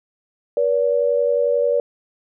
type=tone pair together; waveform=sine; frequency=481.8 / 573 Hz; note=B4 / D5; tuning=-43 / -43 cents; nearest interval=minor third; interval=300 cents; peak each=-18 dBFS; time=0.57-1.8 s; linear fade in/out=2 ms; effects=none